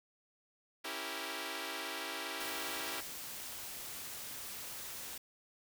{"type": "chord", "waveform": "5% pulse", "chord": "C# diminished seventh", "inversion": "none", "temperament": "equal", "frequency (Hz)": [277.2, 329.6, 392, 466.2], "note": ["C#4", "E4", "G4", "Bb4"], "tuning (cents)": [0, 0, 0, 0], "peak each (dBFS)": [-35, -32, -33, -34], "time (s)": [0.84, 3.01], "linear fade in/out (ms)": 10}
{"type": "noise", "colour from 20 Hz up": "white", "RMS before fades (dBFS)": -45, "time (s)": [2.4, 5.18], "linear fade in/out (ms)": 5}
{"effects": []}